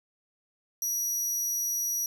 sawtooth tone, 5800 Hz, F#8, 35 cents flat, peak -25 dBFS, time 0.82-2.06 s, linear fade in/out 2 ms, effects none

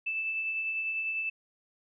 sine tone with tremolo, 2637 Hz, E7, in tune, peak -28 dBFS, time 0.06-1.3 s, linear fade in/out 10 ms, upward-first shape triangle, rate 10 Hz, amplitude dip 35%, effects none

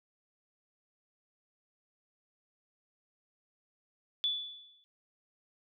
sine tone with exponential decay, 3458 Hz, A7, 31 cents flat, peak -26 dBFS, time 4.24-4.84 s, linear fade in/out 0 ms, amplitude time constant 130 ms, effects none

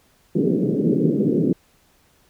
pink band-pass noise, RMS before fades -19 dBFS, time 0.35-1.53 s, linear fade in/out 5 ms, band 150 to 450 Hz, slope 48 dB/octave, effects pink hiss -59 dBFS RMS until 2.29 s

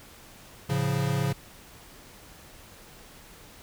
square chord, A augmented, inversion none, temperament equal, 110 / 138.59 / 174.61 Hz, A2 / C#3 / E#3, 0 / 0 / 0 cents, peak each -32 / -27 / -32 dBFS, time 0.69-1.33 s, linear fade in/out 10 ms, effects pink hiss -50 dBFS RMS until 3.62 s

